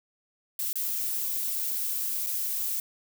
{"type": "noise with dropouts", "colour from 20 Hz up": "violet", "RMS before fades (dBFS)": -30, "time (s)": [0.59, 2.8], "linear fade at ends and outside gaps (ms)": 2, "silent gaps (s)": [[0.73, 0.756], [2.264, 2.268]], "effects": []}